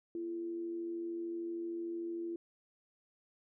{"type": "tone with amplitude modulation", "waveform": "sine", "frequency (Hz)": 339, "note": "E4", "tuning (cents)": 49, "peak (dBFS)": -35, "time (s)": [0.15, 2.36], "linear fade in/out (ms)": 2, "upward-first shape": "sine", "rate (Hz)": 93.2, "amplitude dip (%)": 35, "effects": []}